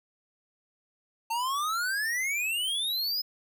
square exponential sweep, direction up, 894 to 5120 Hz, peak -28 dBFS, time 1.3-3.22 s, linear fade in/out 10 ms, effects none

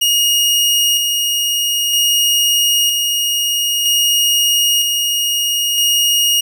sawtooth tone with tremolo, 2867 Hz, F7, 45 cents sharp, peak -8 dBFS, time 0.01-6.41 s, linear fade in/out 10 ms, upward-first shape square, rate 0.52 Hz, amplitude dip 30%, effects none

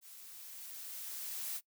blue noise with level ramp, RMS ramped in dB -54 to -39 dBFS, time 0.01-1.61 s, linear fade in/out 50 ms, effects noise-tail reverb RT60 0.1 s tail -21 dB re dry

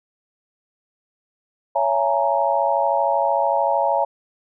sine chord, A# half-diminished seventh, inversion first, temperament just, 559.4 / 671.3 / 839.1 / 932.3 Hz, C#5 / E5 / G#5 / A#5, +16 / +31 / +18 / 0 cents, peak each -22 dBFS, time 1.75-4.05 s, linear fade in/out 10 ms, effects none

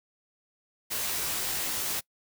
white noise with comb filter, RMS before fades -31 dBFS, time 0.9-2.01 s, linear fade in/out 20 ms, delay 17 ms, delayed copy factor -0.7, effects noise-tail reverb RT60 0.1 s tail -24 dB re dry

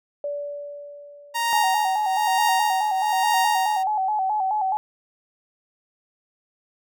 sine tone with exponential decay, 578 Hz, D5, 28 cents flat, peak -24 dBFS, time 0.24-2.36 s, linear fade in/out 2 ms, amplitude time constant 460 ms
sawtooth tone with tremolo, 932.3 Hz, A#5, in tune, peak -15 dBFS, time 1.34-3.84 s, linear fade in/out 20 ms, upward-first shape triangle, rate 1.1 Hz, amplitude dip 85%
sine tone with vibrato, 805 Hz, G5, 46 cents sharp, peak -20 dBFS, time 1.53-4.77 s, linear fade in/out 0 ms, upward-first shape square, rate 4.7 Hz, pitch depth 96 cents each way
effects none

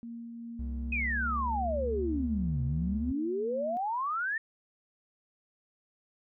sine tone with tremolo, 233.1 Hz, A#3, in tune, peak -38 dBFS, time 0.03-3.77 s, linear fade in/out 0 ms, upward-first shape triangle, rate 2.6 Hz, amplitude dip 25%
triangle tone with pitch glide, 65.41 to 71.74 Hz, C2 to D2, 0 to -40 cents, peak -31 dBFS, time 0.59-3.12 s, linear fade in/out 5 ms, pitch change +160 cents, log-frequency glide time 0.95-2 s
sine exponential two-way sweep, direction down then up, 2566 to 127.3 to 1842 Hz, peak -29 dBFS, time 0.92-4.38 s, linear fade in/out 5 ms, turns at 2.63 s
effects none

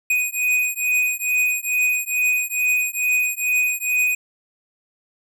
square beating tone pair, 2489 / 2491.3 Hz, D#7 / D#7, 0 / +2 cents, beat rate 2.3 Hz, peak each -22 dBFS, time 0.1-4.15 s, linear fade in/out 5 ms, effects none

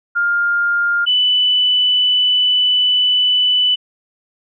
sine tone pair in turn, 1405 / 2987 Hz, F6 / F#7, +10 / +16 cents, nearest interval octave + minor second, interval 1306 cents, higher second, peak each -13 / -11 dBFS, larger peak second, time 0.15-1.06 / 1.06-3.76 s, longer second, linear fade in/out 20 ms, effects none

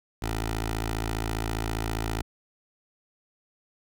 10% pulse tone with notch filter, 54.9 Hz, A1, 3 cents flat, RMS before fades -30 dBFS, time 0.22-2.22 s, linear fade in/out 5 ms, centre 190 Hz, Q 1, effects none

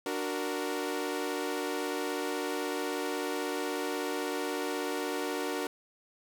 sawtooth chord, D augmented, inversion none, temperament equal, 293.7 / 370 / 466.2 Hz, D4 / F#4 / A#4, 0 / 0 / 0 cents, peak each -32 dBFS, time 0.06-5.67 s, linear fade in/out 2 ms, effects none

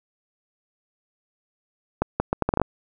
accelerating click train, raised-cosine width 1 ms, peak -6 dBFS, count 9, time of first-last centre 2.02-2.616 s, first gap 180 ms, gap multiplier 0.72, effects none

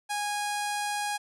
sawtooth tone with low-pass filter, 825 Hz, G#5, 12 cents flat, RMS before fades -31 dBFS, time 0.09-1.18 s, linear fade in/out 20 ms, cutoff 9700 Hz, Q 1.7, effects none

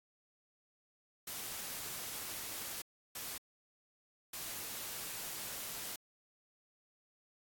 white noise bursts at uneven times, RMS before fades -43 dBFS, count 3, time 1.27-2.82 / 3.15-3.38 / 4.33-5.96 s, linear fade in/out 5 ms, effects AAC 64 kbps

